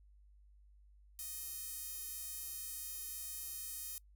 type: tone with high-pass filter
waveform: sawtooth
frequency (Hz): 623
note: D#5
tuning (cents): +2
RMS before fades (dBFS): -45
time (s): 1.19-3.98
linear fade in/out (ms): 0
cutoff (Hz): 9800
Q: 0.73
effects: noise-tail reverb RT60 0.1 s tail -24 dB re dry + added 50 Hz sine -60 dBFS peak until 4.15 s